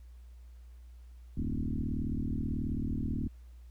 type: tone with frequency modulation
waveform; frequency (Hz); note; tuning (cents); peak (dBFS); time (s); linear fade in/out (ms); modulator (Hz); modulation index
sine; 103.83; G#2; 0; -30; 1.37-3.28; 5; 38.5; 4.7
effects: added 60 Hz sine -48 dBFS peak until 3.7 s + pink hiss -71 dBFS RMS until 3.7 s